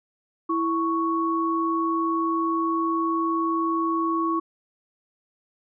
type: tone pair together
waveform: sine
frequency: 329.9 / 1110.6 Hz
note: E4 / C#6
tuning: +1 / +3 cents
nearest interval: octave + major sixth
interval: 2102 cents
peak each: -24 dBFS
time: 0.49-4.4 s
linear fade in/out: 10 ms
effects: none